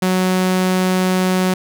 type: tone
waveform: sawtooth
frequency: 185 Hz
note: F#3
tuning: in tune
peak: -10 dBFS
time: 0.02-1.54 s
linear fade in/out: 5 ms
effects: none